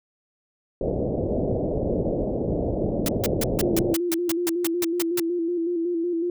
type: low-pass noise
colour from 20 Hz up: white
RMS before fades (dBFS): -25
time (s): 0.81-3.94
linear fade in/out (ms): 2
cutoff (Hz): 610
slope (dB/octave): 48
type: clicks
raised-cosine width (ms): 5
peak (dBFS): -20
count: 12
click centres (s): 1.181 / 1.435 / 1.527 / 1.775 / 1.836 / 2.519 / 2.7 / 2.844 / 2.994 / 3.046 / 3.167 / 3.803
type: noise bursts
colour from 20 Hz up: white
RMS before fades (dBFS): -26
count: 13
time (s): 3.06-5.198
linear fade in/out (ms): 2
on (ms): 26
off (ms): 150
type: tone with vibrato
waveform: sine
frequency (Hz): 341.7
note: F4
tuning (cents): -38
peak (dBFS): -22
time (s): 3.63-6.3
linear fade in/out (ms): 2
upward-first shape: square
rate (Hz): 5.4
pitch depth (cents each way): 50
effects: none